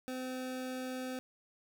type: tone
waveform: 25% pulse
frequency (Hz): 256.6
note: C4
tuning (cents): -34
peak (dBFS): -34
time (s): 0.08-1.19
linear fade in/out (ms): 0
effects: none